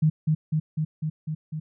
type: tone with echo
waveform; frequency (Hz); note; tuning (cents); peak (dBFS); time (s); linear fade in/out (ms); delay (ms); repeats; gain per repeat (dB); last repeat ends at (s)
sine; 155.3; D#3; -3; -16; 0.02-0.1; 10; 250; 6; -2; 1.6
effects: none